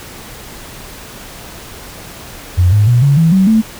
sine tone with pitch steps, 89.7 / 104.24 / 121.13 / 140.75 / 163.56 / 190.07 / 220.9 Hz, F2 / G#2 / B2 / C#3 / E3 / F#3 / A3, +47 / +7 / -33 / +27 / -13 / +47 / +7 cents, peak -6 dBFS, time 2.57-3.62 s, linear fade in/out 20 ms, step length 150 ms, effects pink hiss -32 dBFS RMS until 3.79 s

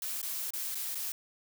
blue noise with dropouts, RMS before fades -36 dBFS, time 0.02-1.12 s, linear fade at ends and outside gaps 2 ms, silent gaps 0.217-0.228 / 0.506-0.535 / 0.747-0.753 / 0.947-0.953 s, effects none

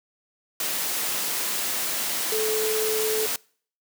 sine tone in noise, 435 Hz, A4, 20 cents flat, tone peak -24 dBFS, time 2.32-3.26 s, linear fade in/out 2 ms, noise white, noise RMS -27 dBFS, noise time 0.6-3.36 s, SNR 0 dB, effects noise-tail reverb RT60 0.5 s tail -25 dB re dry + high-pass 200 Hz 12 dB/octave

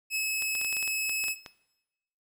sawtooth tone, 2584 Hz, E7, 35 cents flat, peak -24 dBFS, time 0.1-1.36 s, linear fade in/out 50 ms
clicks, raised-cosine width 0.2 ms, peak -23 dBFS, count 12, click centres 0.423 / 0.552 / 0.614 / 0.647 / 0.727 / 0.768 / 0.827 / 0.877 / 1.095 / 1.24 / 1.283 / 1.462 s
effects noise-tail reverb RT60 0.9 s tail -18 dB re dry

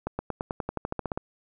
accelerating click train, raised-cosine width 1 ms, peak -15 dBFS, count 14, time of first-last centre 0.07-1.175 s, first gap 120 ms, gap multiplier 0.94, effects none

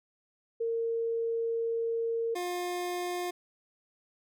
sine / 25% pulse tone pair in turn, 459.2 / 355.3 Hz, A#4 / F4, -26 / +30 cents, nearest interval major third, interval 444 cents, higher first, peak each -28 dBFS, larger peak neither, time 0.6-2.35 / 2.35-3.31 s, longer first, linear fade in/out 10 ms, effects none

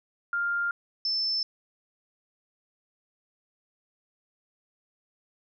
sine tone pair in turn, 1400 / 5286 Hz, F6 / E8, +4 / +4 cents, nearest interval octave + major seventh, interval 2300 cents, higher second, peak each -25 dBFS, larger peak neither, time 0.33-0.71 / 1.05-1.43 s, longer neither, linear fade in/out 2 ms, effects none

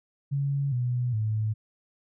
sine tone with pitch steps, 140 / 123.29 / 108.58 Hz, C#3 / B2 / A2, +18 / -3 / -22 cents, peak -24 dBFS, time 0.31-1.54 s, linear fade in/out 20 ms, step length 410 ms, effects none

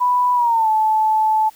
sine tone with pitch glide, 987.8 to 869.9 Hz, B5 to A5, 0 to -20 cents, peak -13 dBFS, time 0-1.5 s, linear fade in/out 20 ms, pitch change -220 cents, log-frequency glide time 0.34-0.69 s, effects white hiss -49 dBFS RMS until 1.55 s

